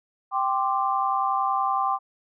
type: chord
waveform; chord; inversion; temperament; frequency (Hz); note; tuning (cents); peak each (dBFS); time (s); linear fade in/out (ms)
sine; G suspended fourth; none; just; 784 / 1045.3 / 1176; G5 / C6 / D6; 0 / -2 / +2; -25 / -26 / -26; 0.31-1.99; 50
effects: none